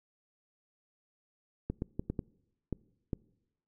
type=clicks; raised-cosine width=3 ms; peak=-20 dBFS; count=7; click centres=1.7 / 1.821 / 1.995 / 2.1 / 2.192 / 2.727 / 3.132 s; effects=noise-tail reverb RT60 0.9 s tail -24 dB re dry